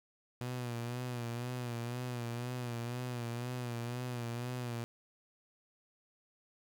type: tone with vibrato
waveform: sawtooth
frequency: 121.3 Hz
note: B2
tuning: 31 cents flat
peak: -33 dBFS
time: 0.41-4.84 s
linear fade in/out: 0 ms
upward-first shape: sine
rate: 2 Hz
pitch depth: 59 cents each way
effects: 10-bit